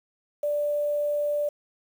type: tone with quantisation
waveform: sine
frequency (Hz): 587.3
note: D5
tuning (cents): 0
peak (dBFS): -23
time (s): 0.43-1.49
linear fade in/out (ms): 5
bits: 8
effects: none